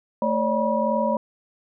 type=tone cluster; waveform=sine; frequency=221.6 / 550 / 593 / 966 Hz; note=A3 / C#5 / D5 / B5; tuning=+13 / -14 / +17 / -39 cents; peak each=-25 dBFS; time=0.22-1.17 s; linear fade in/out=2 ms; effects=none